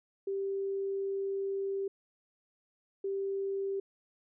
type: tone bursts at uneven times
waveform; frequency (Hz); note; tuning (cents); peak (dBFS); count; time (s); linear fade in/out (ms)
sine; 392; G4; 0; -31; 2; 0.27-1.88 / 3.04-3.8; 5
effects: none